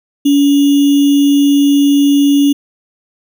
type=tone with sample-and-hold; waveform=sine; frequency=283.6 Hz; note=C#4; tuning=40 cents sharp; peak=-6 dBFS; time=0.25-2.53 s; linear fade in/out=10 ms; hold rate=3150 Hz; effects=none